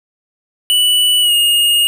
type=tone with pitch glide; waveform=square; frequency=2962 to 2853 Hz; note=F#7 to F7; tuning=+1 to +36 cents; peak=-10 dBFS; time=0.7-1.87 s; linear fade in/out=0 ms; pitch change=-65 cents; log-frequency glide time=1.21-1.33 s; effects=none